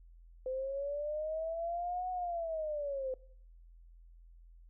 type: linear two-way sweep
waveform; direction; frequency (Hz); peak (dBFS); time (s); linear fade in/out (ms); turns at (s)
sine; up then down; 511 to 738 to 511; -34; 0.46-3.14; 2; 2.1
effects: noise-tail reverb RT60 0.6 s tail -21 dB re dry + added 42 Hz sine -54 dBFS peak until 4.69 s